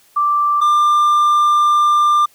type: tone pair in turn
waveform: sine / triangle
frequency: 1174.7 / 1192.5 Hz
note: D6 / D6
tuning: 0 / +26 cents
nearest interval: unison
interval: 26 cents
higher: second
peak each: -12 / -8 dBFS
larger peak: second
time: 0.16-0.61 / 0.61-2.26 s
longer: second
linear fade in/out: 10 ms
effects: white hiss -52 dBFS RMS until 2.34 s